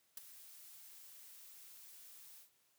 blue noise with ADSR envelope, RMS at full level -43 dBFS, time 0.17-2.5 s, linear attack 4 ms, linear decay 13 ms, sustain -14 dB, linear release 120 ms, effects white hiss -75 dBFS RMS until 2.78 s + high-pass 60 Hz 12 dB/octave

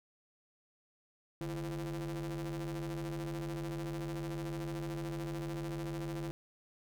45% pulse ring-modulated tone, 94.1 Hz, F#2, 30 cents sharp, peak -34 dBFS, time 1.41-6.31 s, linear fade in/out 0 ms, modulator 242 Hz, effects none

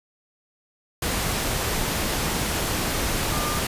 sine tone in noise, 1200 Hz, D6, 37 cents sharp, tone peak -30 dBFS, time 3.32-3.59 s, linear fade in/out 5 ms, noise pink, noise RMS -25 dBFS, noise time 1.02-3.67 s, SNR -8 dB, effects resampled to 32000 Hz

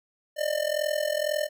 square tone with amplitude modulation, 602 Hz, D5, 43 cents sharp, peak -22 dBFS, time 0.36-1.49 s, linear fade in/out 50 ms, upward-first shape sine, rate 42 Hz, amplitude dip 85%, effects none

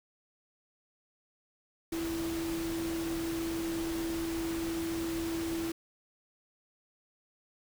sine tone in noise, 330.8 Hz, E4, 6 cents sharp, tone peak -32 dBFS, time 1.92-5.72 s, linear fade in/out 5 ms, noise pink, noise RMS -41 dBFS, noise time 1.92-5.72 s, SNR +6 dB, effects none

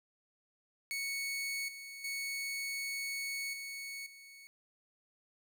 sawtooth tone with level steps, 2217 Hz, C#7, in tune, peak -32 / -42 / -33 / -38 / -49 dBFS, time 0.91-4.47 s, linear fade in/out 0 ms, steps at 1.68 / 2.04 / 3.53 / 4.06 s, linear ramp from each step 5 ms, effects none

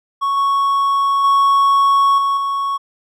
triangle tone with level steps, 1108.7 Hz, C#6, in tune, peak -13 / -11 / -8 / -12 / -15 dBFS, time 0.21-2.78 s, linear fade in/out 20 ms, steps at 0.37 / 1.24 / 2.18 / 2.37 s, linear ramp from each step 2 ms, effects none

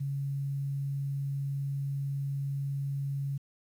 sine tone with quantisation, 139.1 Hz, C#3, 6 cents sharp, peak -30 dBFS, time 0-3.38 s, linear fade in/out 10 ms, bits 10, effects none

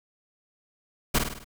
pink noise with echo, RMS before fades -21 dBFS, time 1.14-1.19 s, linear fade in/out 10 ms, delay 51 ms, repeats 5, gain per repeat -5 dB, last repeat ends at 1.445 s, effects none

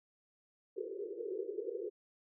pink band-pass noise, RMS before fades -41 dBFS, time 0.76-1.9 s, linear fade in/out 20 ms, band 360 to 480 Hz, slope 96 dB/octave, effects none

